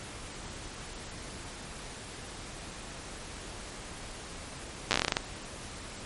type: slowing click train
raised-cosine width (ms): 0.2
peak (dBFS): -7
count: 12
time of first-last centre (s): 4.91-5.169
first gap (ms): 9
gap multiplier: 1.18
effects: pink hiss -43 dBFS RMS until 6.05 s + MP3 48 kbps